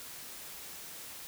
silence, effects white hiss -46 dBFS RMS until 1.27 s

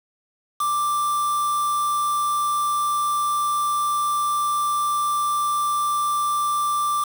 triangle tone with quantisation, 1178 Hz, D6, 5 cents sharp, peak -18 dBFS, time 0.6-7.04 s, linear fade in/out 5 ms, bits 5, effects none

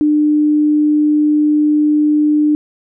sine tone, 300 Hz, D4, 37 cents sharp, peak -9 dBFS, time 0.01-2.55 s, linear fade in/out 0 ms, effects none

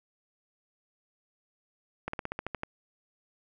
slowing click train, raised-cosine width 0.5 ms, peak -18 dBFS, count 9, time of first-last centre 2.08-2.634 s, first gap 54 ms, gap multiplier 1.07, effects none

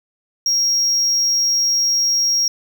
triangle tone, 5600 Hz, F8, 4 cents sharp, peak -13 dBFS, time 0.46-2.48 s, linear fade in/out 2 ms, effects none

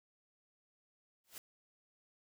white noise with exponential growth, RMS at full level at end -44 dBFS, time 1.24-1.38 s, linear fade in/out 1 ms, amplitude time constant 29 ms, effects none

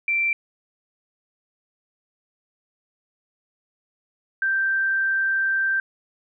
sine tone pair in turn, 2349 / 1567.8 Hz, D7 / G6, 0 / 0 cents, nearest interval perfect fifth, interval 700 cents, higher first, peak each -19 dBFS, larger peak neither, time 0.08-0.33 / 4.42-5.8 s, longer second, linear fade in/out 2 ms, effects none

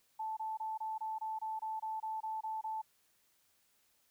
sine tone bursts, 877 Hz, A5, 6 cents flat, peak -36 dBFS, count 13, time 0.19-2.818 s, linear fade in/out 10 ms, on 180 ms, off 24 ms, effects white hiss -73 dBFS RMS until 4.1 s

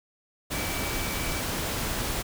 sine tone in noise, 2300 Hz, D7, 37 cents flat, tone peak -38 dBFS, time 0.52-1.42 s, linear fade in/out 20 ms, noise pink, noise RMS -30 dBFS, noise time 0.5-2.23 s, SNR -11 dB, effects none

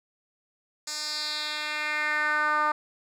10% pulse tone with band-pass filter sweep, 301.9 Hz, D4, 48 cents sharp, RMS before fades -28 dBFS, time 0.87-2.72 s, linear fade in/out 5 ms, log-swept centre 6200 to 1100 Hz, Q 2.8, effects none

